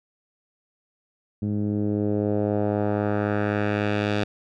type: tone with low-pass filter sweep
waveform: 10% pulse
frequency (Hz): 103.83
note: G#2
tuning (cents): 0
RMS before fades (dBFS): -24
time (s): 1.42-4.24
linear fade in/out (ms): 5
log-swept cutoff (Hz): 210 to 3800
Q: 1.3
effects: none